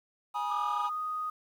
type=chord; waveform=triangle; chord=G# minor; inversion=none; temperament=equal with one note detuned; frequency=830.6 / 966.9 / 1244.5 Hz; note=G#5 / B5 / D#6; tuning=0 / -37 / 0 cents; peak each=-32 dBFS; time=0.34-0.9 s; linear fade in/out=20 ms
type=tone with pitch glide; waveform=sine; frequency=1202 to 1244.4 Hz; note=D6 to D#6; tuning=+40 to 0 cents; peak=-31 dBFS; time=0.5-1.3 s; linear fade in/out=5 ms; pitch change=+60 cents; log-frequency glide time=0.68-0.98 s
effects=tanh soft clip ceiling -22 dBFS + 10-bit